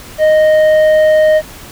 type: tone with tanh clipping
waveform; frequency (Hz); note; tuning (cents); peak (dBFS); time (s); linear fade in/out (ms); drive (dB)
triangle; 620; D#5; -6; -7; 0.18-1.42; 50; 11
effects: pink hiss -33 dBFS RMS until 1.71 s